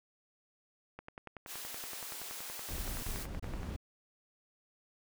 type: click train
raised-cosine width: 0.5 ms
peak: -30 dBFS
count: 29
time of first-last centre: 0.99-3.632 s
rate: 10.6 Hz
type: high-pass noise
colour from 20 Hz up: white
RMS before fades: -44 dBFS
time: 1.46-3.27 s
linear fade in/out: 50 ms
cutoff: 350 Hz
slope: 12 dB/octave
type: noise bursts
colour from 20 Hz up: brown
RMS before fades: -40 dBFS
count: 3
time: 2.69-3.764 s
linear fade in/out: 5 ms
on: 340 ms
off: 27 ms
effects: none